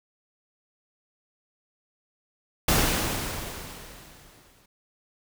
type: noise with exponential decay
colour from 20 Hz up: pink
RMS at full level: -20 dBFS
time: 2.68-4.66 s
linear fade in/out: 5 ms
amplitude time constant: 430 ms
effects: none